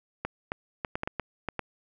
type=clicks; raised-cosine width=0.5 ms; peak=-15 dBFS; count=9; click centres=0.25 / 0.519 / 0.848 / 0.955 / 1.034 / 1.075 / 1.197 / 1.487 / 1.593 s; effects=none